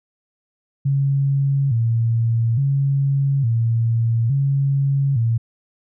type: tone with vibrato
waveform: sine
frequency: 126.2 Hz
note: B2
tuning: 38 cents sharp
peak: -15 dBFS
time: 0.85-5.38 s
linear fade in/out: 10 ms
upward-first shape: square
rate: 0.58 Hz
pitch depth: 160 cents each way
effects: none